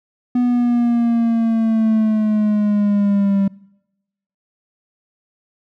triangle exponential sweep, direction down, 246.9 to 196 Hz, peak -11 dBFS, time 0.35-3.48 s, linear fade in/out 5 ms, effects noise-tail reverb RT60 0.9 s tail -24 dB re dry

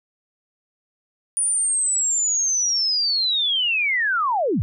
sine linear sweep, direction down, 9550 to 69.3 Hz, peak -18 dBFS, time 1.37-4.62 s, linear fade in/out 0 ms, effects none

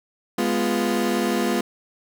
30% pulse chord, F diminished, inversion first, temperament equal, 207.7 / 246.9 / 349.2 Hz, Ab3 / Cb4 / F4, 0 / 0 / 0 cents, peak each -22 dBFS, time 0.38-1.61 s, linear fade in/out 5 ms, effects none

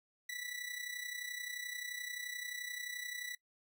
sawtooth tone with amplitude modulation, 1964 Hz, B6, 10 cents flat, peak -35 dBFS, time 0.29-3.35 s, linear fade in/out 5 ms, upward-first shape sine, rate 31.5 Hz, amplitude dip 65%, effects noise-tail reverb RT60 0.1 s tail -20 dB re dry

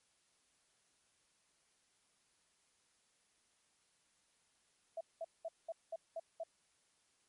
sine tone bursts, 659.3 Hz, E5, in tune, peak -39 dBFS, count 7, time 4.97-6.436 s, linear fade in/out 5 ms, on 38 ms, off 200 ms, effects white hiss -75 dBFS RMS until 7.28 s + MP3 48 kbps

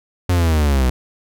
45% pulse linear sweep, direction down, 91.1 to 61 Hz, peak -13 dBFS, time 0.29-0.9 s, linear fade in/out 5 ms, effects none

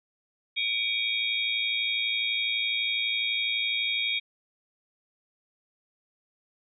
sine tone cluster, 2287 / 2399 / 3308 / 3716 Hz, D7 / D7 / G#7 / A#7, -47 / +36 / -8 / -6 cents, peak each -31 dBFS, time 0.56-4.2 s, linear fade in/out 20 ms, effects none

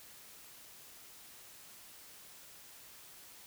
silence, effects white hiss -55 dBFS RMS until 3.46 s

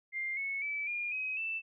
sine tone with pitch steps, 2100 / 2201 / 2306 / 2416 / 2532 / 2653 Hz, C7 / C#7 / D7 / D7 / D#7 / E7, +6 / -13 / -32 / +48 / +30 / +10 cents, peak -33 dBFS, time 0.12-1.62 s, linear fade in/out 50 ms, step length 250 ms, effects none

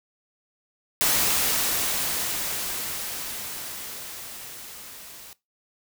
white noise with level ramp, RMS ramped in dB -21 to -44 dBFS, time 1.01-5.33 s, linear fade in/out 0 ms, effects noise-tail reverb RT60 0.2 s tail -19 dB re dry

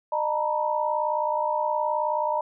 sine tone cluster, 608 / 902 / 961 Hz, D#5 / A5 / B5, -40 / +43 / -48 cents, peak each -27 dBFS, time 0.12-2.41 s, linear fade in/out 5 ms, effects none

